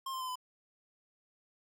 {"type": "tone with pitch steps", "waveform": "square", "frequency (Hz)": [1063, 1044.1, 1025.6, 1007.4], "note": ["C6", "C6", "C6", "B5"], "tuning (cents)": [27, -4, -35, 34], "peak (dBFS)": -37, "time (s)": [0.06, 0.356], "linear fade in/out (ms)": 5, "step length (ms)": 74, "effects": []}